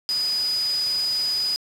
sine tone in noise, 4962 Hz, D#8, 6 cents flat, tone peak -21 dBFS, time 0.09-1.56 s, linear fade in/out 0 ms, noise white, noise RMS -35 dBFS, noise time 0.09-1.56 s, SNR +11 dB, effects low-pass 12000 Hz 12 dB/octave

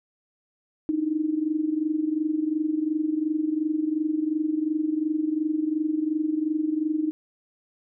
sine tone with amplitude modulation, 310 Hz, D#4, 6 cents flat, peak -19 dBFS, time 0.89-7.11 s, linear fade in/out 0 ms, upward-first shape sine, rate 22.8 Hz, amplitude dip 75%, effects none

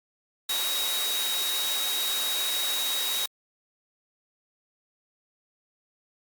sine tone in noise, 3800 Hz, A#7, 33 cents sharp, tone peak -28 dBFS, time 0.49-3.26 s, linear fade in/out 5 ms, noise white, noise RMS -30 dBFS, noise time 0.49-3.26 s, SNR -1 dB, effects high-pass 400 Hz 12 dB/octave + Opus 48 kbps

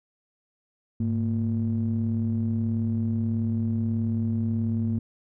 triangle ring-modulated tone, 61.74 Hz, B1, in tune, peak -18 dBFS, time 1-4.99 s, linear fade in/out 5 ms, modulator 166 Hz, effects none

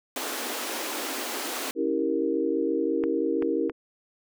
pink high-pass noise, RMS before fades -32 dBFS, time 0.16-1.71 s, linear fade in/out 2 ms, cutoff 240 Hz, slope 96 dB/octave
sine chord, C# diminished seventh, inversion none, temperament equal with one note detuned, 277.2 / 326 / 392 / 466.2 Hz, C#4 / E4 / G4 / Bb4, 0 / -19 / 0 / 0 cents, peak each -30 / -27 / -30 / -28 dBFS, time 1.75-3.72 s, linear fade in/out 50 ms
clicks, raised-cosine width 0.5 ms, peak -20 dBFS, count 3, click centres 3.038 / 3.424 / 3.697 s
effects none

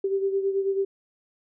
sine beating tone pair, 389.6 / 398.8 Hz, G4 / G4, -11 / +30 cents, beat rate 9.2 Hz, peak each -23 / -30 dBFS, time 0.04-0.85 s, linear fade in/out 5 ms, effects none

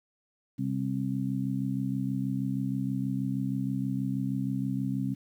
harmonic tone, 66.3 Hz, C2, 23 cents sharp, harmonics 2 / 3 / 4, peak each -32 / -32 / -32 dBFS, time 0.58-5.15 s, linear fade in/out 20 ms, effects 10-bit

